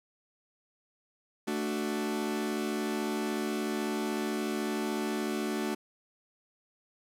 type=chord; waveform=40% pulse; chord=D major; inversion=second; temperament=equal; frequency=220 / 293.7 / 370 Hz; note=A3 / D4 / F#4; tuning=0 / 0 / 0 cents; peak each=-33 / -35 / -34 dBFS; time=1.47-5.75 s; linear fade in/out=10 ms; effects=resampled to 32000 Hz + 9-bit